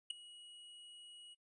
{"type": "tone with ADSR envelope", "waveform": "square", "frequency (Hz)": 2907, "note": "F#7", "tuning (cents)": -31, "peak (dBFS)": -34, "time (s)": [0.1, 1.35], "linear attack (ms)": 7, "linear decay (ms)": 5, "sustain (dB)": -21, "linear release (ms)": 22, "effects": ["noise-tail reverb RT60 0.1 s tail -24 dB re dry", "resampled to 24000 Hz"]}